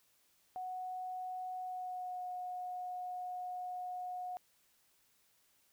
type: tone with pitch glide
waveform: sine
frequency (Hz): 738 to 726.6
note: F#5 to F#5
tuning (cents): -5 to -32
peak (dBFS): -39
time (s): 0.56-4.37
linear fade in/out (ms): 0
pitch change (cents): -27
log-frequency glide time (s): 1.59-2.25
effects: white hiss -72 dBFS RMS until 5.72 s